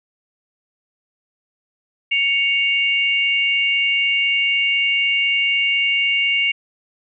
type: tone pair together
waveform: sine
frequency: 2224 / 2794 Hz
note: C#7 / F7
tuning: +5 / 0 cents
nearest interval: major third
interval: 395 cents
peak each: -18 dBFS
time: 2.11-6.52 s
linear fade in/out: 10 ms
effects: none